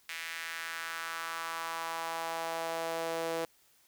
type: tone with high-pass filter sweep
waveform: sawtooth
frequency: 164.81 Hz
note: E3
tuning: in tune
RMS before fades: -37 dBFS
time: 0.09-3.45 s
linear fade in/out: 2 ms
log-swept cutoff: 2100 to 480 Hz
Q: 2.3
effects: white hiss -66 dBFS RMS until 3.87 s